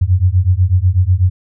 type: beating tone pair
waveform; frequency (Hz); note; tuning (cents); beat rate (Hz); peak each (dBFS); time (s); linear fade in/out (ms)
sine; 87.7 / 95.8; F2 / G2; +8 / -39; 8.1; -12; 0.01-1.3; 10
effects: none